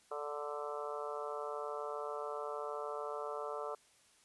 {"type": "harmonic tone with a mistuned harmonic", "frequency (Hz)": 146.83, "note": "D3", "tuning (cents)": 0, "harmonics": [3, 4, 5, 6, 7, 8, 9], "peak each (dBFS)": [-43, -44, -48, -51, -48, -47, -47], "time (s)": [0.11, 3.75], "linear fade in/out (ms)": 5, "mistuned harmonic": 6, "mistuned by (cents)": 15, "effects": ["white hiss -67 dBFS RMS until 4.24 s", "resampled to 24000 Hz"]}